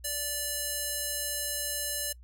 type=tone with band-pass filter; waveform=square; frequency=583 Hz; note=D5; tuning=13 cents flat; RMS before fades=-33 dBFS; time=0.04-2.13 s; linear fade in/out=10 ms; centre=11000 Hz; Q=1.1; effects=noise-tail reverb RT60 0.1 s tail -24 dB re dry + added 60 Hz sine -48 dBFS peak until 2.23 s